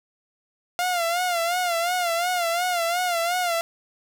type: tone with vibrato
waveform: sawtooth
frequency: 698.5 Hz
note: F5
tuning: in tune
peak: -18 dBFS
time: 0.79-3.61 s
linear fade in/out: 0 ms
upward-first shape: sine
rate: 2.8 Hz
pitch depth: 80 cents each way
effects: 9-bit